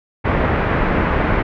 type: low-pass noise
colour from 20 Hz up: pink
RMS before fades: -17 dBFS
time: 0.24-1.43 s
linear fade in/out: 20 ms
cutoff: 2100 Hz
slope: 24 dB/octave
effects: none